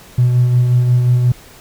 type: tone with tremolo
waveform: triangle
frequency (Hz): 123.47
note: B2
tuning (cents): 0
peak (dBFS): -4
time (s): 0.18-1.32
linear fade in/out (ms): 5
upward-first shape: sine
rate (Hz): 5.6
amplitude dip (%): 45
effects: tanh soft clip ceiling -5 dBFS + pink hiss -41 dBFS RMS until 1.6 s